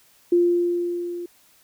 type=tone with level ramp; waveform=sine; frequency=348.6 Hz; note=F4; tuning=3 cents flat; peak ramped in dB=-13 to -29 dBFS; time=0.32-1.26 s; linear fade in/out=5 ms; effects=white hiss -57 dBFS RMS until 1.63 s